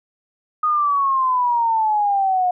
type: exponential sweep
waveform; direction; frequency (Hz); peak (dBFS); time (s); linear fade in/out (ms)
sine; down; 1244.5 to 717; -15; 0.63-2.51; 5
effects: none